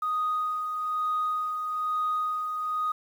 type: tone with tremolo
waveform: sine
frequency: 1244.5 Hz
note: D#6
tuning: in tune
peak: -23 dBFS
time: 0.02-2.92 s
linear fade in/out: 5 ms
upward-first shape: sine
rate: 1.1 Hz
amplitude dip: 45%
effects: tanh soft clip ceiling -21 dBFS + 9-bit